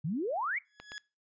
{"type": "exponential sweep", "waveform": "sine", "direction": "up", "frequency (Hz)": [137.6, 2349], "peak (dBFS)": -30, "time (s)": [0.04, 0.59], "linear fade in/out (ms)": 10}
{"type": "tone with exponential growth", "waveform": "sawtooth", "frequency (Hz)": 1684, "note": "G#6", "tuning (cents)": 24, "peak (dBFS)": -34, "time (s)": [0.65, 0.98], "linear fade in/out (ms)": 0, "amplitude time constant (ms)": 70}
{"type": "clicks", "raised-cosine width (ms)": 0.3, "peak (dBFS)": -28, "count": 2, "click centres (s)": [0.8, 0.919]}
{"effects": ["noise-tail reverb RT60 0.3 s tail -23 dB re dry", "resampled to 16000 Hz"]}